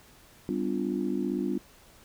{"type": "chord", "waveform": "sine", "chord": "G dominant seventh", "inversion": "none", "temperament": "equal with one note detuned", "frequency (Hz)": [196, 251.5, 293.7, 349.2], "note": ["G3", "B3", "D4", "F4"], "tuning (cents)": [0, 32, 0, 0], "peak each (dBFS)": -32, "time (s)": [0.49, 1.58], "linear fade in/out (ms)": 0, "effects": ["tanh soft clip ceiling -16 dBFS", "pink hiss -56 dBFS RMS until 2.04 s"]}